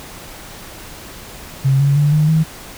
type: tone with pitch steps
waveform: sine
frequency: 135.1 / 140.67 / 146.48 / 152.52 / 158.82 Hz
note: C#3 / C#3 / D3 / D#3 / D#3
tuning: -44 / +26 / -4 / -34 / +36 cents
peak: -10 dBFS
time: 1.64-2.44 s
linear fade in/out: 20 ms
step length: 160 ms
effects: pink hiss -35 dBFS RMS until 2.77 s